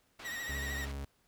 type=low-pass noise; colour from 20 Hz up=white; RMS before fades=-49 dBFS; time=0.19-0.92 s; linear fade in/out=5 ms; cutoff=2900 Hz; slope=12 dB/octave
type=tone with vibrato; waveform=40% pulse; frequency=1893 Hz; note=A#6; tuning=26 cents sharp; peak=-37 dBFS; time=0.24-0.86 s; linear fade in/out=20 ms; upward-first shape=sine; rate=13 Hz; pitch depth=51 cents each way
type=tone; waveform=40% pulse; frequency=69.3 Hz; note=C#2; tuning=in tune; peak=-37 dBFS; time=0.49-1.05 s; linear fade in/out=5 ms
effects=pink hiss -72 dBFS RMS until 1.27 s